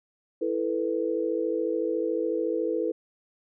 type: chord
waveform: sine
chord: E suspended fourth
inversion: none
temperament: equal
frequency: 329.6 / 440 / 493.9 Hz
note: E4 / A4 / B4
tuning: 0 / 0 / 0 cents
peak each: -29 dBFS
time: 0.41-2.92 s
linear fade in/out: 10 ms
effects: none